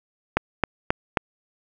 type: click train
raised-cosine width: 0.5 ms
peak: -3 dBFS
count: 4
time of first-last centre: 0.37-1.172 s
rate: 3.74 Hz
effects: none